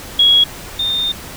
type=tone pair in turn; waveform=sine; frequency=3322 / 3637 Hz; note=G#7 / A#7; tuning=0 / -43 cents; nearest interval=major second; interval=157 cents; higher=second; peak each=-7 / -15 dBFS; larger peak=first; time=0.19-0.44 / 0.79-1.12 s; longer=second; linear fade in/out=5 ms; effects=pink hiss -32 dBFS RMS until 1.36 s